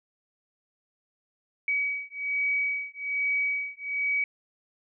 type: beating tone pair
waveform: sine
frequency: 2269 / 2270.2 Hz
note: C#7 / C#7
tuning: +40 / +41 cents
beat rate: 1.2 Hz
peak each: -29 dBFS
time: 1.68-4.24 s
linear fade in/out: 2 ms
effects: none